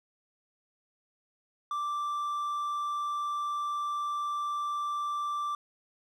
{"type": "tone", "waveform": "triangle", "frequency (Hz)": 1174, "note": "D6", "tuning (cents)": -1, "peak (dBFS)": -28, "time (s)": [1.71, 5.55], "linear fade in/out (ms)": 2, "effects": []}